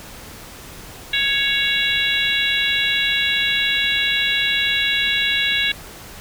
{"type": "harmonic tone with a mistuned harmonic", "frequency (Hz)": 554.4, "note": "C#5", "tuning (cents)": 0, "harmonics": [3, 4, 5, 6, 7], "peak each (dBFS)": [-23, -23, -23, -23, -23], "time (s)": [1.13, 5.72], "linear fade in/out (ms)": 5, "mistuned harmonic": 6, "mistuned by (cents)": 26, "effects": ["pink hiss -38 dBFS RMS until 6.2 s"]}